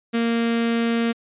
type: tone with notch filter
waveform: sawtooth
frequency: 231.9 Hz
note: A#3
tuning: 9 cents flat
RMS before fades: -21 dBFS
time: 0.13-1.13 s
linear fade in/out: 20 ms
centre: 870 Hz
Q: 1.5
effects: resampled to 8000 Hz